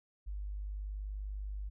sine tone, 50.3 Hz, G1, 45 cents sharp, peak -37 dBFS, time 0.26-1.7 s, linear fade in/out 20 ms, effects none

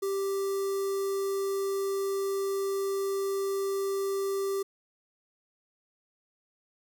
square tone with notch filter, 392 Hz, G4, in tune, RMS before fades -30 dBFS, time 0.02-4.63 s, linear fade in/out 10 ms, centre 2500 Hz, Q 0.54, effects 11-bit

